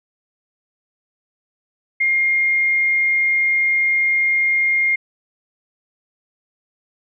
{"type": "tone", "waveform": "sine", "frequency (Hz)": 2125, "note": "C7", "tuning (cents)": 26, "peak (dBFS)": -14, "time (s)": [2, 4.96], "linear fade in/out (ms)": 10, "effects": []}